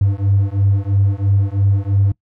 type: beating tone pair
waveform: triangle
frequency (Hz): 97.7 / 100.7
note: G2 / G2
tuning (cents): -5 / +47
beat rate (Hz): 3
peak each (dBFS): -13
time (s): 0.01-2.12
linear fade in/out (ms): 5
effects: noise-tail reverb RT60 0.1 s tail -22 dB re dry + tanh soft clip ceiling -5 dBFS